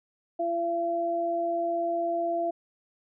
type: tone pair together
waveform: sine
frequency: 339.5 / 679 Hz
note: F4 / F5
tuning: -49 / -49 cents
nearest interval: octave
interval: 1200 cents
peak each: -32 / -26 dBFS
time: 0.39-2.51 s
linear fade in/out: 10 ms
effects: none